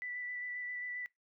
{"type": "tone with vibrato", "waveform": "sine", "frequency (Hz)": 1975.5, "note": "B6", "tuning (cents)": 0, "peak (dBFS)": -38, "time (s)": [0.02, 1.06], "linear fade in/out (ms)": 0, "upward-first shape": "square", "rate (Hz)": 7.5, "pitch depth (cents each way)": 11, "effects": ["noise-tail reverb RT60 0.2 s tail -23 dB re dry"]}